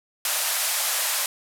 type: band-pass noise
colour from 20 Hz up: white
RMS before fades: -25 dBFS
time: 0.25-1.26 s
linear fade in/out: 2 ms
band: 550 to 14000 Hz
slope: 48 dB/octave
effects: none